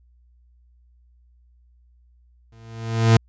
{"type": "tone with exponential growth", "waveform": "40% pulse", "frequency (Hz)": 113.5, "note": "A#2", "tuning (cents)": -46, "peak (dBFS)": -8, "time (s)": [2.52, 3.17], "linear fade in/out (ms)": 5, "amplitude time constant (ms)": 140, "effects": ["added 60 Hz sine -53 dBFS peak until 3.28 s", "resampled to 16000 Hz"]}